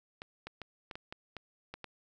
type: clicks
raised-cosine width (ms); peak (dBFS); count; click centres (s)
0.3; -26; 9; 0.219 / 0.47 / 0.617 / 0.912 / 0.955 / 1.125 / 1.367 / 1.74 / 1.843
effects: none